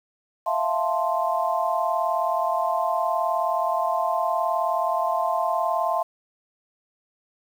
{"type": "chord", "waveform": "sine", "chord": "F major seventh", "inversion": "third", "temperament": "equal", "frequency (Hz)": [659.3, 698.5, 880, 1046.5], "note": ["E5", "F5", "A5", "C6"], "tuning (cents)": [0, 0, 0, 0], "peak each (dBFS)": [-26, -26, -28, -26], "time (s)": [0.46, 6.03], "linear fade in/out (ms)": 10, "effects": ["8-bit"]}